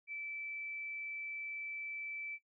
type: tone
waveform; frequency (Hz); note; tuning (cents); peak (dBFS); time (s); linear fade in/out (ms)
sine; 2319; D7; -22; -40; 0.07-2.39; 50
effects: noise-tail reverb RT60 0.1 s tail -19 dB re dry